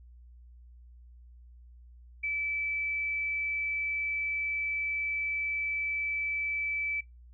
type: tone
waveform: sine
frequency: 2311 Hz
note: D7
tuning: 28 cents flat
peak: -29 dBFS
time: 2.23-7.01 s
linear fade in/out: 10 ms
effects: noise-tail reverb RT60 0.2 s tail -24 dB re dry + added 60 Hz sine -50 dBFS peak until 7.33 s